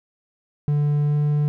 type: tone with pitch glide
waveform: triangle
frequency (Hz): 146.83 to 147.77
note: D3 to D3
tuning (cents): 0 to +11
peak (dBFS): -15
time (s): 0.68-1.48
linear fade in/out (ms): 0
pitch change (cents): +11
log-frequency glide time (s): 1.05-1.16
effects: none